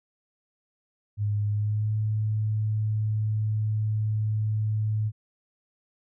sine tone with pitch glide, 103.83 to 107.62 Hz, G#2 to A2, 0 to -38 cents, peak -23 dBFS, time 1.17-5.12 s, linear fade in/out 50 ms, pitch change +62 cents, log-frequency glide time 1.49-1.93 s, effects none

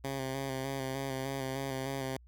10% pulse tone with vibrato, 134.2 Hz, C3, 44 cents sharp, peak -26 dBFS, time 0.04-2.17 s, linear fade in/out 5 ms, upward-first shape square, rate 3.3 Hz, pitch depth 27 cents each way, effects added 60 Hz sine -54 dBFS peak until 2.27 s

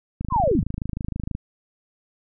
click train, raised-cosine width 5 ms, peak -15 dBFS, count 31, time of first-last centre 0.21-1.351 s, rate 26.3 Hz
sine linear sweep, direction down, 1108.7 to 38.27 Hz, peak -17 dBFS, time 0.3-0.64 s, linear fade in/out 50 ms
effects none

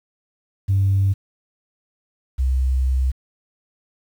sine tone pair in turn, 97.5 / 65.04 Hz, G2 / C2, -9 / -10 cents, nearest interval perfect fifth, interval 701 cents, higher first, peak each -13 / -15 dBFS, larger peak first, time 0.68-1.14 / 2.38-3.12 s, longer second, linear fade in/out 20 ms, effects tanh soft clip ceiling -11 dBFS + 8-bit

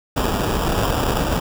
pink noise with sample-and-hold, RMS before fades -20 dBFS, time 0.16-1.4 s, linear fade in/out 10 ms, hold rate 2100 Hz, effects none

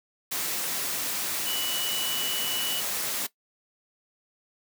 sine tone in noise, 2953 Hz, F#7, 4 cents flat, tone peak -30 dBFS, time 1.46-2.81 s, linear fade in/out 10 ms, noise white, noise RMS -30 dBFS, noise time 0.31-3.27 s, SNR -3 dB, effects noise-tail reverb RT60 0.1 s tail -18 dB re dry + high-pass 150 Hz 12 dB/octave

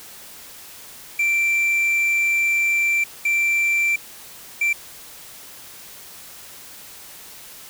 triangle tone bursts at uneven times, 2349 Hz, D7, in tune, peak -15 dBFS, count 3, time 1.19-3.04 / 3.25-3.96 / 4.61-4.73 s, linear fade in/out 5 ms, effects white hiss -41 dBFS RMS until 7.69 s

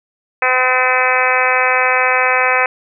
harmonic tone, 255.2 Hz, C4, 43 cents flat, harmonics 2 / 3 / 4 / 5 / 6 / 7 / 8 / 9 / 10, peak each -20 / -20 / -20 / -20 / -20 / -20 / -20 / -20 / -20 dBFS, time 0.42-2.66 s, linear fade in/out 2 ms, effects none

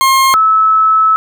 40% pulse / sine tone pair in turn, 1068 / 1300.8 Hz, C6 / E6, +35 / -23 cents, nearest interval minor third, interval 342 cents, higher second, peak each -6 dBFS, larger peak neither, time 0.01-0.34 / 0.34-1.16 s, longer second, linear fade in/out 0 ms, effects none

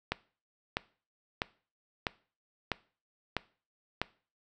click train, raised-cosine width 0.3 ms, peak -13 dBFS, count 7, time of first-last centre 0.12-4.016 s, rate 1.54 Hz, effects noise-tail reverb RT60 0.4 s tail -20 dB re dry

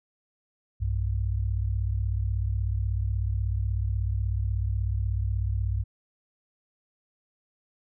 sine tone pair together, 61.9 / 98.26 Hz, B1 / G2, +5 / +5 cents, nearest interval minor sixth, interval 800 cents, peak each -27 dBFS, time 0.8-5.84 s, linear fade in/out 20 ms, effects none

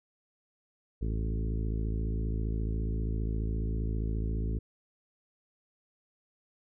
harmonic tone with a mistuned harmonic, 54.8 Hz, A1, 6 cents flat, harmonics 1 / 2 / 3 / 4 / 5 / 6 / 7 / 8, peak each -30 / -36 / -40 / -42 / -44 / -46 / -47 / -48 dBFS, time 1.01-4.59 s, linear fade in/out 10 ms, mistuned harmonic 1, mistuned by +41 cents, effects none

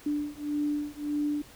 sine beating tone pair, 293.7 / 295.4 Hz, D4 / D4, 0 / +10 cents, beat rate 1.7 Hz, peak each -31 dBFS, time 0.06-1.42 s, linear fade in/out 5 ms, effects pink hiss -52 dBFS RMS until 1.55 s

